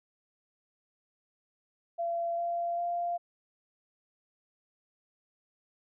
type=tone with pitch steps; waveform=sine; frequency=681 / 687.7 / 694.5 Hz; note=F5 / F5 / F5; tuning=-44 / -27 / -10 cents; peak=-29 dBFS; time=1.98-3.18 s; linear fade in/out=20 ms; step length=400 ms; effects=none